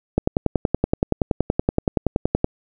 click train, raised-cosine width 2 ms, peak -3 dBFS, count 25, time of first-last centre 0.18-2.444 s, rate 10.6 Hz, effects none

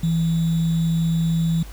sine tone with sample-and-hold, 164.81 Hz, E3, in tune, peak -17 dBFS, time 0.03-1.63 s, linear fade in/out 5 ms, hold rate 3675 Hz, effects added 50 Hz sine -35 dBFS peak until 1.72 s + pink hiss -45 dBFS RMS until 1.72 s

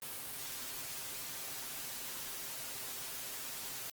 white noise with comb filter, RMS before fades -43 dBFS, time 0.02-3.9 s, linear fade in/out 2 ms, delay 7.6 ms, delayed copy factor +0.65, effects Opus 32 kbps

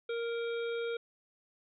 harmonic tone, 466.2 Hz, A#4, in tune, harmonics 1 / 3 / 5 / 7 / 8, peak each -33 / -43 / -47 / -50 / -51 dBFS, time 0.09-0.97 s, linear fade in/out 5 ms, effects none

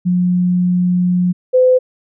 sine tone pair in turn, 179.3 / 509.2 Hz, F3 / C5, +46 / -47 cents, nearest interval octave + tritone, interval 1807 cents, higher second, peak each -11 / -7 dBFS, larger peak second, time 0.05-1.33 / 1.53-1.79 s, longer first, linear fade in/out 20 ms, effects none

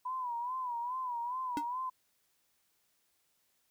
sine tone with vibrato, 986 Hz, B5, 3 cents flat, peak -34 dBFS, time 0.05-1.9 s, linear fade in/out 10 ms, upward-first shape sine, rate 2.4 Hz, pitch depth 92 cents each way
square tone with exponential decay, 293.7 Hz, D4, in tune, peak -30 dBFS, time 1.57-1.65 s, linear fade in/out 1 ms, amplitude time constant 17 ms
effects white hiss -75 dBFS RMS until 3.7 s

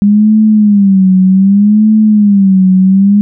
sine tone with vibrato, 201 Hz, G3, 44 cents sharp, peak -3 dBFS, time 0.02-3.21 s, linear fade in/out 0 ms, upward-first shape sine, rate 0.65 Hz, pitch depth 130 cents each way, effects none

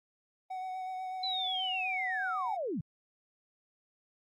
triangle tone with vibrato, 747 Hz, F#5, 16 cents sharp, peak -34 dBFS, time 0.5-2.57 s, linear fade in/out 10 ms, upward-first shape sine, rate 8.1 Hz, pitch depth 17 cents each way
sine linear sweep, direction down, 4059 to 123.9 Hz, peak -32 dBFS, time 1.23-2.81 s, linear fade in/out 5 ms
effects AAC 64 kbps

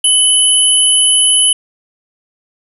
sine tone pair together, 2993 / 10666 Hz, F#7 / E9, +19 / +19 cents, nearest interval octave + minor seventh, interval 2200 cents, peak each -10 dBFS, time 0.04-1.53 s, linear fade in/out 5 ms, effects none

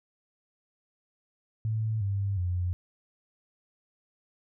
sine tone with pitch steps, 110 / 99.14 / 89.35 Hz, A2 / G2 / F2, 0 / +20 / +40 cents, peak -26 dBFS, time 1.65-2.73 s, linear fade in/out 0 ms, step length 360 ms, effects none

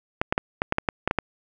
clicks, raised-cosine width 0.5 ms, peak -6 dBFS, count 10, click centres 0.215 / 0.325 / 0.379 / 0.619 / 0.724 / 0.784 / 0.888 / 1.076 / 1.111 / 1.187 s, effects none

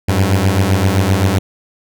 sawtooth beating tone pair, 92.5 / 100.2 Hz, F#2 / G2, 0 / +38 cents, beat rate 7.7 Hz, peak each -10 dBFS, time 0.08-1.39 s, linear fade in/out 10 ms, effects none

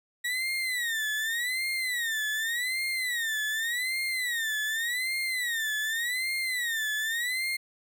35% pulse tone with vibrato, 1911 Hz, A#6, 43 cents sharp, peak -26 dBFS, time 0.24-7.57 s, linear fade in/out 10 ms, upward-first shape sine, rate 0.86 Hz, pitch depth 180 cents each way, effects none

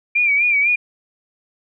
sine tone with vibrato, 2349 Hz, D7, in tune, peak -13 dBFS, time 0.15-0.76 s, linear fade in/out 10 ms, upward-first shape sine, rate 4 Hz, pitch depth 77 cents each way, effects none

